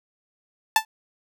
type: tone with exponential decay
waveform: sawtooth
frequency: 880 Hz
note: A5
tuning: in tune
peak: -7 dBFS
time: 0.76-0.85 s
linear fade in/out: 2 ms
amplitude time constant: 18 ms
effects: none